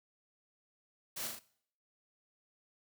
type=noise with echo; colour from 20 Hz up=white; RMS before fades=-41 dBFS; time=1.16-1.28 s; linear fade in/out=10 ms; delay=38 ms; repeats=3; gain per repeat=-3 dB; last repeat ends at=1.394 s; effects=noise-tail reverb RT60 0.6 s tail -20 dB re dry